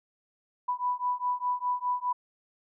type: beating tone pair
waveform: sine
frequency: 987 / 991.9 Hz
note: B5 / B5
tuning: -1 / +7 cents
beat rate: 4.9 Hz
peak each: -30 dBFS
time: 0.68-2.13 s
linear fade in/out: 10 ms
effects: none